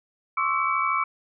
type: tone cluster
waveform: sine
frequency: 1064 / 1137 / 1319 / 2282 Hz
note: C6 / C#6 / E6 / C#7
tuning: +29 / +44 / +1 / +50 cents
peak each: -27 / -27 / -26 / -28 dBFS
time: 0.37-1.04 s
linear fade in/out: 5 ms
effects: none